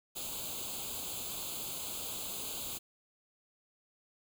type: noise with comb filter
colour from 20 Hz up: white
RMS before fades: -40 dBFS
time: 0.15-2.79 s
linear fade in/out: 20 ms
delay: 0.27 ms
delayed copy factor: +0.9
effects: none